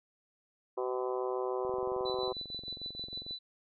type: harmonic tone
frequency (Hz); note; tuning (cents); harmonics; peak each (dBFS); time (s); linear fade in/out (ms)
126.6; B2; +43; 3 / 4 / 5 / 6 / 7 / 8 / 9 / 10; -34 / -37 / -43 / -42 / -49 / -41 / -50 / -54; 0.77-2.33; 10
type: click train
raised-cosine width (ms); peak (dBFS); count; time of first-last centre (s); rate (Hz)
2; -36; 38; 1.65-3.309; 22.3
type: tone with tremolo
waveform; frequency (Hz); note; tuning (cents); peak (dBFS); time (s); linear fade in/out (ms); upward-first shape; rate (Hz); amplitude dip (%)
sine; 3982; B7; +14; -36; 2.05-3.39; 10; sine; 6.5; 70
effects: none